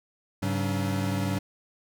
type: tone cluster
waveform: square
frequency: 101.3 / 138.3 / 189.7 / 282.9 Hz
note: G#2 / C#3 / F#3 / C#4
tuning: -43 / -4 / +43 / +35 cents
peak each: -30 / -36 / -31 / -34 dBFS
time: 0.42-1.39 s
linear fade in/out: 10 ms
effects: none